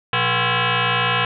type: tone with frequency modulation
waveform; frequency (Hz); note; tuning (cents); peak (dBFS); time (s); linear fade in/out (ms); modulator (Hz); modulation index
sine; 784; G5; 0; -16; 0.13-1.25; 2; 302; 7.9
effects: none